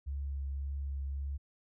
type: tone with vibrato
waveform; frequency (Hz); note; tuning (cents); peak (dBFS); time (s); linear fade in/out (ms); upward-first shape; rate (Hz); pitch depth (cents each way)
sine; 69.3; C#2; 0; -34; 0.06-1.38; 20; triangle; 1.8; 18
effects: none